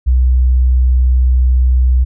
sine tone, 63 Hz, B1, 35 cents sharp, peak -7 dBFS, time 0.06-2.05 s, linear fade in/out 20 ms, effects none

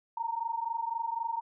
sine tone pair together, 908.4 / 932.3 Hz, A#5 / A#5, -45 / 0 cents, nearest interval unison, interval 45 cents, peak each -34 / -33 dBFS, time 0.17-1.41 s, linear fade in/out 5 ms, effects none

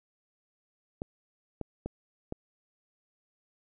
clicks, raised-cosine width 2 ms, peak -21 dBFS, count 4, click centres 1.019 / 1.613 / 1.86 / 2.324 s, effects none

